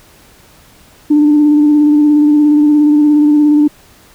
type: tone with vibrato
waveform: sine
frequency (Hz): 297.1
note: D4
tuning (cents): +20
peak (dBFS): -4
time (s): 1.1-3.68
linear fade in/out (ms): 10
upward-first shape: square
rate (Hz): 17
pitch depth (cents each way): 19
effects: tanh soft clip ceiling -1 dBFS + pink hiss -44 dBFS RMS until 4.14 s